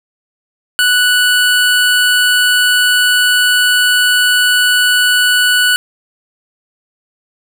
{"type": "tone", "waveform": "25% pulse", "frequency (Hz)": 1480, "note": "F#6", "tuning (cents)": 0, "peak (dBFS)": -5, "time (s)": [0.79, 5.76], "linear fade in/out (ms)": 0, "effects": []}